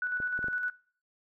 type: tone with tremolo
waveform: sine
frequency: 1480 Hz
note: F#6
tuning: in tune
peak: -28 dBFS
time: 0.02-0.7 s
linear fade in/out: 2 ms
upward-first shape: square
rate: 9.8 Hz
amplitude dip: 40%
type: clicks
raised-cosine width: 2 ms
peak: -29 dBFS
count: 4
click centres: 0.202 / 0.391 / 0.443 / 0.484 s
effects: noise-tail reverb RT60 0.5 s tail -22 dB re dry